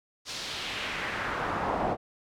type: noise with band-pass filter sweep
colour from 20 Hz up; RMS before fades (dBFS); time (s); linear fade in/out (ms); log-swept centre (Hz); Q
brown; -32; 0.25-1.97; 50; 5300 to 660; 1.6
effects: none